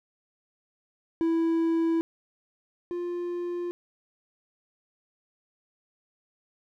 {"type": "tone pair in turn", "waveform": "triangle", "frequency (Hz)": [329.6, 350.3], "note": ["E4", "F4"], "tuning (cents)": [0, 5], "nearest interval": "minor second", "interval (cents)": 105, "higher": "second", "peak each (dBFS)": [-20, -27], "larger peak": "first", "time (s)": [[1.21, 2.01], [2.91, 3.71]], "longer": "neither", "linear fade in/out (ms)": 0, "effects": []}